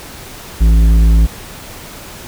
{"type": "tone with tanh clipping", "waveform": "sine", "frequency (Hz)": 55, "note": "A1", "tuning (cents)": 0, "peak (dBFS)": -7, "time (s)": [0.6, 1.27], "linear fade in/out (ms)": 20, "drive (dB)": 10, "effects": ["pink hiss -32 dBFS RMS until 2.27 s"]}